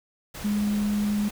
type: tone in noise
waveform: sine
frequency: 207.4 Hz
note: G#3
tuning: 2 cents flat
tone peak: -22 dBFS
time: 0.44-1.29 s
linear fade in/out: 10 ms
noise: pink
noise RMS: -38 dBFS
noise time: 0.34-1.31 s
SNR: +13 dB
effects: none